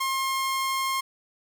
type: tone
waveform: sawtooth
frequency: 1068 Hz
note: C6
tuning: 35 cents sharp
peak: -21 dBFS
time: 0-1.01 s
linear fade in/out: 10 ms
effects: 9-bit